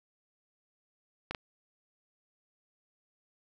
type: clicks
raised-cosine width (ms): 0.3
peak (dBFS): -19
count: 2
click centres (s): 1.31 / 1.348
effects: none